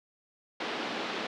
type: band-pass noise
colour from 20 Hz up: pink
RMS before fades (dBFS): -35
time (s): 0.6-1.27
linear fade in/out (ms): 5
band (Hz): 230 to 4200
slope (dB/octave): 24
effects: none